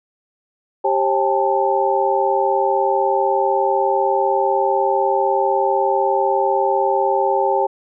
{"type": "tone cluster", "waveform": "sine", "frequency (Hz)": [392.4, 540, 804, 884], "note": ["G4", "C#5", "G5", "A5"], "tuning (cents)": [2, -45, 44, 8], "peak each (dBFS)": -20, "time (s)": [0.84, 7.67], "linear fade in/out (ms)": 10, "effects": []}